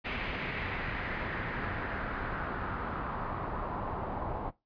pink noise with low-pass filter sweep, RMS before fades -36 dBFS, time 0.04-4.51 s, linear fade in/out 20 ms, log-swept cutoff 2500 to 880 Hz, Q 2.5, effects noise-tail reverb RT60 0.2 s tail -17 dB re dry + resampled to 11025 Hz

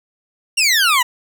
20% pulse exponential sweep, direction down, 2850 to 942 Hz, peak -7 dBFS, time 0.57-1.03 s, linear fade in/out 10 ms, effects none

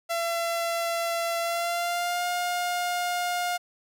sawtooth tone with pitch glide, 676 to 710 Hz, E5 to F5, +43 to +28 cents, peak -22 dBFS, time 0.09-3.58 s, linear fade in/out 20 ms, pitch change +85 cents, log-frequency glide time 1.4-2.26 s, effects none

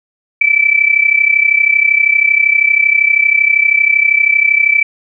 sine tone with amplitude modulation, 2318 Hz, D7, 23 cents flat, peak -4 dBFS, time 0.41-4.83 s, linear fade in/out 5 ms, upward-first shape sine, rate 32.7 Hz, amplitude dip 80%, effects none

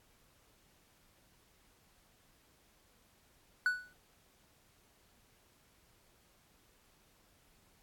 triangle tone with exponential decay, 1480 Hz, F#6, in tune, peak -23 dBFS, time 3.66-3.93 s, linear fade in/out 1 ms, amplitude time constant 58 ms, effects pink hiss -68 dBFS RMS until 7.82 s + AAC 64 kbps

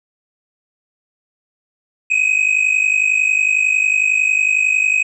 triangle tone pair together, 2501 / 2552 Hz, D#7 / D#7, +8 / +43 cents, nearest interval unison, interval 35 cents, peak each -14 dBFS, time 2.1-5.03 s, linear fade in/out 10 ms, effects resampled to 22050 Hz

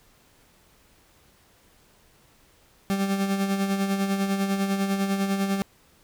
40% pulse tone with tremolo, 196 Hz, G3, in tune, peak -20 dBFS, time 2.9-5.62 s, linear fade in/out 0 ms, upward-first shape sine, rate 10 Hz, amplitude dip 50%, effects pink hiss -59 dBFS RMS until 6.03 s

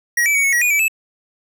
square tone with pitch steps, 1901 / 2310 / 2244 / 2202 / 1915 / 2454 / 2305 / 2614 Hz, A#6 / D7 / C#7 / C#7 / A#6 / D#7 / D7 / E7, +33 / -29 / +21 / -12 / +46 / -25 / -33 / -15 cents, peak -14 dBFS, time 0.17-0.882 s, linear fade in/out 5 ms, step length 89 ms, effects none

